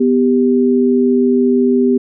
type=tone pair together; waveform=sine; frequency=248.4 / 394.3 Hz; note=B3 / G4; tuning=+10 / +10 cents; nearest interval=minor sixth; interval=800 cents; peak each=-11 / -13 dBFS; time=0-1.98 s; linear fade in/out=10 ms; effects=none